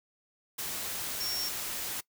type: tone in noise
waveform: sine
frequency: 5500 Hz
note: F8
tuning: 27 cents flat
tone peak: -33 dBFS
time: 1.2-1.49 s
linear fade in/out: 10 ms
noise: white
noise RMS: -36 dBFS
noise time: 0.58-2.01 s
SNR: 0 dB
effects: noise-tail reverb RT60 0.1 s tail -21 dB re dry